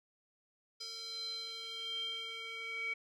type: tone with band-pass filter sweep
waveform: square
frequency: 453.1 Hz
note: A#4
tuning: 49 cents flat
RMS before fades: -42 dBFS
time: 0.8-2.94 s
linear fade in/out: 10 ms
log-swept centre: 4800 to 2300 Hz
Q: 9.6
effects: none